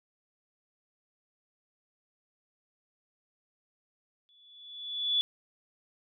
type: tone with exponential growth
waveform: sine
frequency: 3439 Hz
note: A7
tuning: 40 cents flat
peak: -22 dBFS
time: 4.29-5.21 s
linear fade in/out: 0 ms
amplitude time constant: 200 ms
effects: none